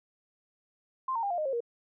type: tone with pitch steps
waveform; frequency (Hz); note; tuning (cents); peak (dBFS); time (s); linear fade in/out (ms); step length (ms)
sine; 1046.5 / 916.3 / 802.3 / 702.5 / 615.1 / 538.6 / 471.6; C6 / A#5 / G5 / F5 / D#5 / C#5 / A#4; 0 / -30 / +40 / +10 / -20 / -50 / +20; -28; 1.08-1.605; 5; 75
effects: none